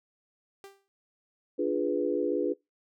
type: tone with exponential decay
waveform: sawtooth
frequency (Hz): 393.9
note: G4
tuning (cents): +8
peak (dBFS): -38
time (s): 0.64-0.88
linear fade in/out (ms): 0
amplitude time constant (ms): 51
type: chord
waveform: sine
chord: D diminished seventh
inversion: none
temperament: equal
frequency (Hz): 293.7 / 349.2 / 415.3 / 493.9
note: D4 / F4 / Ab4 / Cb5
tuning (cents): 0 / 0 / 0 / 0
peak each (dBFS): -31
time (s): 1.58-2.54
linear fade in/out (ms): 20
effects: noise-tail reverb RT60 0.2 s tail -24 dB re dry